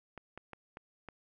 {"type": "clicks", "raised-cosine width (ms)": 0.5, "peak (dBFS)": -30, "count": 5, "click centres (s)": [0.177, 0.376, 0.533, 0.771, 1.087], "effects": []}